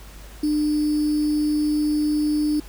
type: tone with sample-and-hold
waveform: sine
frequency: 300 Hz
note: D4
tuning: 37 cents sharp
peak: -18 dBFS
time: 0.43-2.6 s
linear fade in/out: 5 ms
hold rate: 4900 Hz
effects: added 50 Hz sine -40 dBFS peak until 2.68 s + pink hiss -46 dBFS RMS until 2.68 s